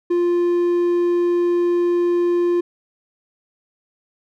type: tone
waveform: triangle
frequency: 349.2 Hz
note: F4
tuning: in tune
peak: -13 dBFS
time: 0.1-2.61 s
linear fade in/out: 10 ms
effects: none